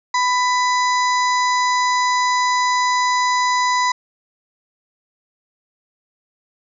harmonic tone with a mistuned harmonic, 995 Hz, B5, 13 cents sharp, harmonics 1 / 2 / 4 / 5 / 6 / 7, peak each -16 / -22 / -28 / -30 / -32 / -33 dBFS, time 0.14-3.92 s, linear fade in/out 5 ms, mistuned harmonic 6, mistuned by +37 cents, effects none

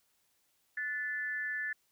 sine tone with amplitude modulation, 1748 Hz, A6, 12 cents flat, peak -30 dBFS, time 0.77-1.73 s, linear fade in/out 5 ms, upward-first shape sine, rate 278 Hz, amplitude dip 70%, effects white hiss -74 dBFS RMS until 1.91 s

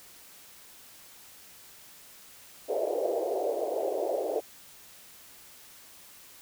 white band-pass noise, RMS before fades -30 dBFS, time 2.68-4.41 s, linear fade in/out 20 ms, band 370 to 670 Hz, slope 48 dB/octave, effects white hiss -52 dBFS RMS until 6.41 s

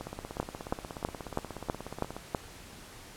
two click trains, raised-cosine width 1 ms, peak -24 / -14 dBFS, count 37 / 7, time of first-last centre 0.01-2.166 / 0.4-2.348 s, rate 16.7 / 3.08 Hz, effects pink hiss -49 dBFS RMS until 3.16 s + low-pass 12000 Hz 12 dB/octave

